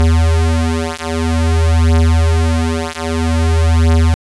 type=beating tone pair; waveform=square; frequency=81.1 / 81.61 Hz; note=E2 / E2; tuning=-28 / -17 cents; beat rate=0.51 Hz; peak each=-14 dBFS; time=0-4.14 s; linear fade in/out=0 ms; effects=resampled to 24000 Hz